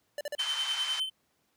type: tone bursts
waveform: square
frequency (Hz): 585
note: D5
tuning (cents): -7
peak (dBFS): -33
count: 3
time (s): 0.18-0.351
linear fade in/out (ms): 2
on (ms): 29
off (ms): 42
type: tone with tremolo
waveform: triangle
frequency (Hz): 3078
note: G7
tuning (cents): -32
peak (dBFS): -25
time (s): 0.38-1.1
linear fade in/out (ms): 20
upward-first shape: triangle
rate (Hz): 9.8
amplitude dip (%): 70
type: band-pass noise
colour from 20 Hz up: pink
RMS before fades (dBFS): -39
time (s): 0.39-1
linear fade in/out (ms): 5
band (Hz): 1000 to 7000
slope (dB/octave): 24
effects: pink hiss -73 dBFS RMS until 1.56 s + high-pass 100 Hz 12 dB/octave